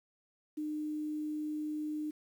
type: tone with quantisation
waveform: sine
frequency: 303.8 Hz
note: D#4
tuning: 41 cents flat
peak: -34 dBFS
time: 0.57-2.11 s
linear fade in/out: 10 ms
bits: 10
effects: none